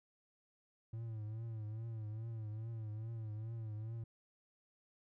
triangle tone with vibrato, 110.6 Hz, A2, 9 cents sharp, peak -39 dBFS, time 0.93-4.04 s, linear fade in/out 5 ms, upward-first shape triangle, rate 2.4 Hz, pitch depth 89 cents each way, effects none

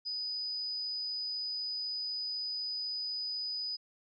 sine tone, 4978 Hz, D#8, in tune, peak -34 dBFS, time 0.05-3.77 s, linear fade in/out 20 ms, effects none

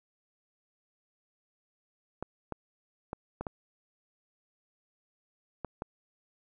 clicks, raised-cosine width 1 ms, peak -21 dBFS, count 7, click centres 2.226 / 2.523 / 3.131 / 3.41 / 3.468 / 5.647 / 5.821 s, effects none

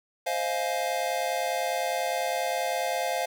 square chord, F minor seventh, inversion second, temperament just, 523.8 / 628.6 / 698.5 / 838.1 Hz, C5 / Eb5 / F5 / Ab5, +2 / +18 / 0 / +16 cents, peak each -33 / -35 / -30 / -35 dBFS, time 0.26-3.26 s, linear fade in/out 10 ms, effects none

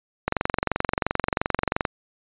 click train, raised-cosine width 0.5 ms, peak -6 dBFS, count 37, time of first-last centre 0.28-1.852 s, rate 22.9 Hz, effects resampled to 8000 Hz

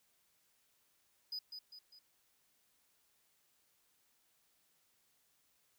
triangle tone with echo, 4978 Hz, D#8, in tune, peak -38 dBFS, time 1.32-1.39 s, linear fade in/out 5 ms, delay 200 ms, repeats 3, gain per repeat -6 dB, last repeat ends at 1.99 s, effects white hiss -75 dBFS RMS until 5.78 s

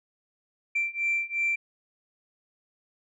sine beating tone pair, 2349 / 2351.8 Hz, D7 / D7, 0 / +2 cents, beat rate 2.8 Hz, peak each -28 / -27 dBFS, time 0.75-1.56 s, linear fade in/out 10 ms, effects tanh soft clip ceiling -19 dBFS

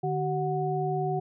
sine tone cluster, 150.8 / 381.2 / 735 Hz, D3 / G4 / F#5, +46 / -48 / -12 cents, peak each -30 dBFS, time 0.03-1.2 s, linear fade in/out 10 ms, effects none

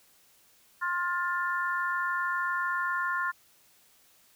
harmonic tone, 352.8 Hz, F4, 18 cents sharp, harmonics 3 / 4 / 5, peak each -31 / -31 / -33 dBFS, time 0.81-3.32 s, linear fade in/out 20 ms, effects white hiss -62 dBFS RMS until 4.35 s

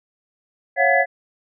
sine tone cluster, 551 / 688 / 733 / 1703 / 1999 Hz, C#5 / F5 / F#5 / G#6 / B6, -11 / -26 / -16 / +43 / +20 cents, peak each -20 dBFS, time 0.76-1.06 s, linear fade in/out 50 ms, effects none

